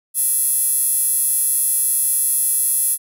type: tone with high-pass filter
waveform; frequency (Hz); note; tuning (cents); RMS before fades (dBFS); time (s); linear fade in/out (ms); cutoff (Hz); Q
square; 381.9; G4; -45; -18; 0.14-2.98; 50; 11000; 7
effects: none